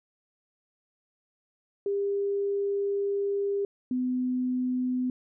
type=tone pair in turn; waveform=sine; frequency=400.6 / 252.4 Hz; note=G4 / B3; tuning=+38 / +38 cents; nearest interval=minor sixth; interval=800 cents; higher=first; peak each=-25 dBFS; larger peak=neither; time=1.86-3.65 / 3.91-5.1 s; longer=first; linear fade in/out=2 ms; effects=none